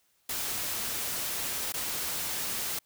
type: noise with dropouts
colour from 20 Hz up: white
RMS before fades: -33 dBFS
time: 0.29-2.79 s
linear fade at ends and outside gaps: 5 ms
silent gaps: 1.723-1.739 s
effects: white hiss -70 dBFS RMS until 2.85 s